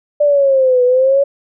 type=exponential two-way sweep; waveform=sine; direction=down then up; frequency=593 to 492.3 to 564 Hz; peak=-8 dBFS; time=0.2-1.24 s; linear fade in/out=10 ms; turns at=0.84 s; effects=none